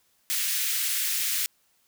white high-pass noise, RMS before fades -27 dBFS, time 0.3-1.46 s, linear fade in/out 0 ms, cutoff 1700 Hz, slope 24 dB/octave, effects white hiss -67 dBFS RMS until 1.87 s

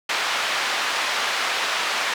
pink band-pass noise, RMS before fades -24 dBFS, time 0.09-2.14 s, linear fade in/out 5 ms, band 980 to 4200 Hz, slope 12 dB/octave, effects none

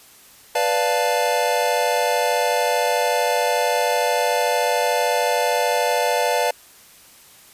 square chord, B half-diminished seventh, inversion none, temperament equal, 493.9 / 587.3 / 698.5 / 880 Hz, B4 / D5 / F5 / A5, 0 / 0 / 0 / 0 cents, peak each -24 dBFS, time 0.55-6.51 s, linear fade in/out 5 ms, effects white hiss -48 dBFS RMS until 7.53 s + resampled to 32000 Hz

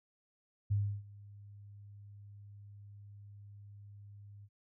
sine tone with ADSR envelope, 101.7 Hz, G#2, 36 cents flat, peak -27 dBFS, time 0.7-4.49 s, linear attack 17 ms, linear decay 310 ms, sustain -23 dB, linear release 50 ms, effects none

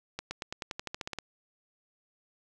accelerating click train, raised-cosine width 0.2 ms, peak -18 dBFS, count 13, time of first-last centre 0.19-1.187 s, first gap 120 ms, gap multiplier 0.93, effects none

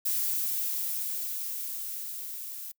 violet noise with level ramp, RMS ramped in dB -28 to -40 dBFS, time 0.05-2.72 s, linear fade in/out 10 ms, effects noise-tail reverb RT60 0.1 s tail -26 dB re dry

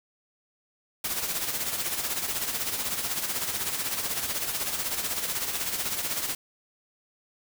white noise with tremolo, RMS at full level -28 dBFS, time 1.04-6.35 s, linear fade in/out 5 ms, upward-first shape sine, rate 16 Hz, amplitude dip 55%, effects none

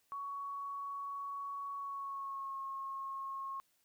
sine tone with pitch glide, 1119 to 1084.6 Hz, C#6 to C#6, +16 to -38 cents, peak -39 dBFS, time 0.12-3.6 s, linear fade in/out 0 ms, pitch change -54 cents, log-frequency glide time 1.76-2.58 s, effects white hiss -75 dBFS RMS until 3.84 s

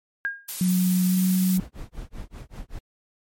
sine tone with exponential decay, 1620 Hz, G#6, 43 cents flat, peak -20 dBFS, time 0.25-0.49 s, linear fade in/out 0 ms, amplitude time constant 52 ms
blue noise, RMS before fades -31 dBFS, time 0.48-1.58 s, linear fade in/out 10 ms
sine tone with pitch glide, 182.6 to 185.36 Hz, F#3 to F#3, -23 to +3 cents, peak -18 dBFS, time 0.61-1.6 s, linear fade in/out 2 ms, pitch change +26 cents, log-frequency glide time 1.08-1.16 s
brown noise with tremolo, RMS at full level -34 dBFS, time 1.57-2.79 s, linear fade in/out 5 ms, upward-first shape sine, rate 5.2 Hz, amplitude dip 100%
effects MP3 64 kbps

